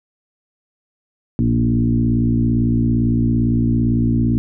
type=tone with frequency modulation; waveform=sine; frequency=176.2 Hz; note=F3; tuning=16 cents sharp; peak=-13 dBFS; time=1.39-4.38 s; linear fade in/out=0 ms; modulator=57.7 Hz; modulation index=2; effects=none

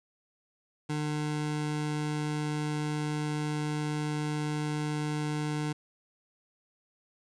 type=tone; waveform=25% pulse; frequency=150.6 Hz; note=D3; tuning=44 cents sharp; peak=-26 dBFS; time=0.89-5.73 s; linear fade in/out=10 ms; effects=resampled to 22050 Hz + 10-bit

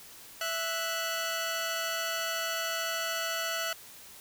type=tone pair together; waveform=15% pulse; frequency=659.3 / 1480 Hz; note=E5 / F#6; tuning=0 / 0 cents; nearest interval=octave + major second; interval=1400 cents; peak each=-27 dBFS; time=0.41-3.73 s; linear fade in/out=2 ms; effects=white hiss -50 dBFS RMS until 4.2 s

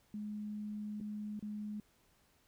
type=tone with dropouts; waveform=sine; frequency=210 Hz; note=G#3; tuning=19 cents sharp; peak=-39 dBFS; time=0.14-1.8 s; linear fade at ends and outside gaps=2 ms; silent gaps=1.002-1.01 / 1.394-1.425 s; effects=pink hiss -71 dBFS RMS until 2.47 s

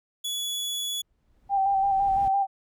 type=tone; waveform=sawtooth; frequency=3401 Hz; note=G#7; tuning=40 cents sharp; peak=-25 dBFS; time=0.24-1.02 s; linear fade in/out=10 ms
type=noise with exponential growth; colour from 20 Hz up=brown; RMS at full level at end=-37 dBFS; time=0.8-2.28 s; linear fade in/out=0 ms; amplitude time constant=320 ms
type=tone with vibrato; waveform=sine; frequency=784 Hz; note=G5; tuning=in tune; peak=-20 dBFS; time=1.49-2.47 s; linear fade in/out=50 ms; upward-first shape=square; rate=5.9 Hz; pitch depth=25 cents each way
effects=none

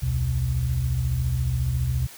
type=tone cluster; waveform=sine; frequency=64 / 78.4 / 125.8 Hz; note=C2 / D#2 / B2; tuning=-38 / +14 / +32 cents; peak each=-27 / -27 / -23 dBFS; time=0.02-2.07 s; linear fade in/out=10 ms; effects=tanh soft clip ceiling -12 dBFS + white hiss -44 dBFS RMS until 2.17 s

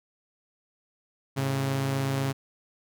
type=tone pair together; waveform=sawtooth; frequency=108 / 136.07 Hz; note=A2 / C#3; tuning=-32 / -32 cents; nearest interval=major third; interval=400 cents; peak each=-31 / -22 dBFS; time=1.36-2.33 s; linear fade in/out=20 ms; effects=none

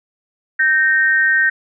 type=tone pair together; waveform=sine; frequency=1556 / 1850.4 Hz; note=G6 / A#6; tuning=-13 / -13 cents; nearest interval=minor third; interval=300 cents; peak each=-14 dBFS; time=0.59-1.5 s; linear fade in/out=10 ms; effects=none

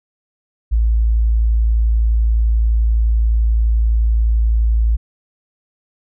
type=tone; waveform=sine; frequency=55.8 Hz; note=A1; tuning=25 cents sharp; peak=-11 dBFS; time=0.71-4.97 s; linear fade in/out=20 ms; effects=none

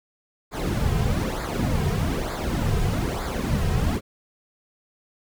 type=noise with flanger; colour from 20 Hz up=brown; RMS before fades=-24 dBFS; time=0.51-4.01 s; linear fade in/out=50 ms; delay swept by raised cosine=0.34 to 3.54 ms; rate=1.1 Hz; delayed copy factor=-0.75; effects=none

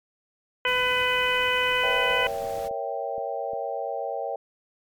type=harmonic tone; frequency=501 Hz; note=B4; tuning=25 cents sharp; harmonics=1 / 2 / 3 / 4 / 5 / 6; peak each=-28 / -28 / -28 / -28 / -28 / -28 dBFS; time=0.65-2.27 s; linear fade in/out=2 ms
type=noise; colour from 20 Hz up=pink; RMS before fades=-43 dBFS; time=0.66-2.69 s; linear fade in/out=20 ms
type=chord; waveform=sine; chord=A# diminished seventh; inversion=none; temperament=equal; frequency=466.2 / 554.4 / 659.3 / 784 Hz; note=A#4 / C#5 / E5 / G5; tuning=0 / 0 / 0 / 0 cents; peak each=-34 / -32 / -33 / -32 dBFS; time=1.83-4.36 s; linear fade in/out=5 ms
type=clicks; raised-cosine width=2 ms; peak=-32 dBFS; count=5; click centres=2.265 / 2.583 / 2.711 / 3.181 / 3.534 s
effects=MP3 96 kbps

